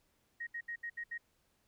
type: tone bursts at uneven times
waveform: sine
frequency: 1877 Hz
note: A#6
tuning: 11 cents sharp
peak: -38 dBFS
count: 6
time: 0.4-0.47 / 0.54-0.61 / 0.68-0.76 / 0.83-0.9 / 0.97-1.04 / 1.11-1.18 s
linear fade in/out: 10 ms
effects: pink hiss -75 dBFS RMS until 1.67 s